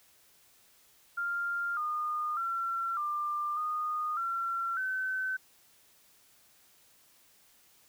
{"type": "tone with pitch steps", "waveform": "sine", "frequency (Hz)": [1396, 1220, 1359, 1192, 1230, 1362, 1526], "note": ["F6", "D#6", "F6", "D6", "D#6", "F6", "G6"], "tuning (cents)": [-1, -34, -48, 25, -20, -44, -47], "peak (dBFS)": -30, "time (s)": [1.17, 5.37], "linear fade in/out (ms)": 10, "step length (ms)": 600, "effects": ["white hiss -63 dBFS RMS until 7.88 s"]}